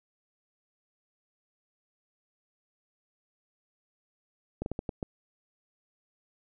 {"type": "slowing click train", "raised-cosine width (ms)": 2, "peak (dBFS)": -19, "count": 6, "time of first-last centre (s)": [4.62, 5.028], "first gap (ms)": 41, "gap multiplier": 1.35, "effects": []}